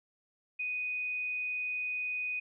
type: tone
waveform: sine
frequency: 2489 Hz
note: D#7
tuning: in tune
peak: -32 dBFS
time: 0.59-2.4 s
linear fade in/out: 10 ms
effects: none